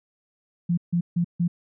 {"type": "tone bursts", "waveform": "sine", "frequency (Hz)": 172.7, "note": "F3", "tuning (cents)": -19, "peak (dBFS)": -19, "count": 4, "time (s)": [0.69, 1.48], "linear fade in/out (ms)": 10, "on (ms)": 85, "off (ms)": 150, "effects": []}